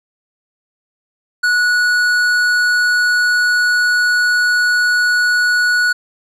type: tone with tanh clipping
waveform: sine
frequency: 1466 Hz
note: F#6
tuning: 16 cents flat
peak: -13 dBFS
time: 1.43-5.93 s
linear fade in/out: 10 ms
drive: 12 dB
effects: none